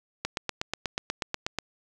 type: click train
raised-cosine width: 0.2 ms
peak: -11 dBFS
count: 12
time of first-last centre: 0.25-1.587 s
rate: 8.23 Hz
effects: none

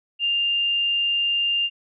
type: tone with frequency modulation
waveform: sine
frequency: 2800 Hz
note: F7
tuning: 4 cents sharp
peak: -19 dBFS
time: 0.19-1.7 s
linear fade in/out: 50 ms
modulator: 61.1 Hz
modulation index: 0.24
effects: none

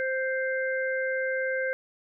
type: harmonic tone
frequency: 523.3 Hz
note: C5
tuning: in tune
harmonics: 1 / 3 / 4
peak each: -28 / -30 / -36 dBFS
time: 0-1.73 s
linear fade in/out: 0 ms
effects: none

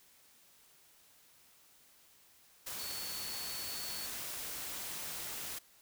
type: tone in noise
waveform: sine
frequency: 4435 Hz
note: C#8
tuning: in tune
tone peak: -44 dBFS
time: 2.79-4.07 s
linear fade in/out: 10 ms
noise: white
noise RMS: -42 dBFS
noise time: 2.66-5.59 s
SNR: -5 dB
effects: white hiss -64 dBFS RMS until 5.81 s

